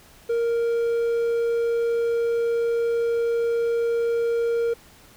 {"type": "tone", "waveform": "triangle", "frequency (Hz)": 466.2, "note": "A#4", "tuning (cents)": 0, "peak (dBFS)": -18, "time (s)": [0.29, 4.74], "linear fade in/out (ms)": 10, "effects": ["pink hiss -51 dBFS RMS until 5.16 s"]}